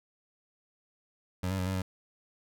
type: tone with pitch steps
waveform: 25% pulse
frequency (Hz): 91.5 / 95.8 / 91.5 / 95.1 / 93.2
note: F#2 / G2 / F#2 / F#2 / F#2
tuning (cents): -19 / -39 / -19 / +48 / +13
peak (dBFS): -26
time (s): 1.43-1.82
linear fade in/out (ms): 5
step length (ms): 78
effects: none